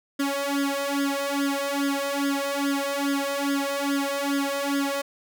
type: tone with flanger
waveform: sawtooth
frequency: 280 Hz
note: C#4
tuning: 18 cents sharp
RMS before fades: -26 dBFS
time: 0.19-5.02 s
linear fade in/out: 10 ms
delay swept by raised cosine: 0.59 to 1.99 ms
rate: 2.4 Hz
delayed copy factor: +0.95
effects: none